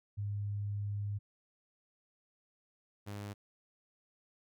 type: tone pair in turn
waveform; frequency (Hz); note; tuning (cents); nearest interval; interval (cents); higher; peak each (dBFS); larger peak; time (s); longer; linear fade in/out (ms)
sine / sawtooth; 102.2 / 102.2; G#2 / G#2; -27 / -27; unison; 0; neither; -34 / -37; first; 0.17-1.19 / 3.06-3.34; first; 20
effects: none